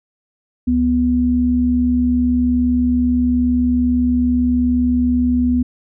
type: tone pair together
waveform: sine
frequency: 69.28 / 246.9 Hz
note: C#2 / B3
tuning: 0 / 0 cents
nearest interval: octave + minor seventh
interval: 2200 cents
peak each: -21 / -13 dBFS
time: 0.67-5.63 s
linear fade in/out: 10 ms
effects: none